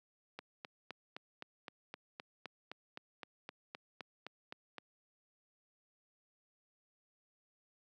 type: click train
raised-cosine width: 0.3 ms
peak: -28 dBFS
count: 18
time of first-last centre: 0.39-4.783 s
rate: 3.87 Hz
effects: high-pass 200 Hz 12 dB/octave